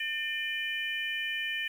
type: harmonic tone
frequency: 600 Hz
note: D5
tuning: 37 cents sharp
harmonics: 3 / 4 / 5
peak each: -34 / -35 / -36 dBFS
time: 0-1.68 s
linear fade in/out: 5 ms
effects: 9-bit